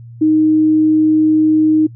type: tone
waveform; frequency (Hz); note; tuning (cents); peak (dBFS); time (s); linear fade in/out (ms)
sine; 311.1; D#4; 0; -8; 0.21-1.87; 10
effects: noise-tail reverb RT60 0.1 s tail -24 dB re dry + added 117 Hz sine -32 dBFS peak until 1.95 s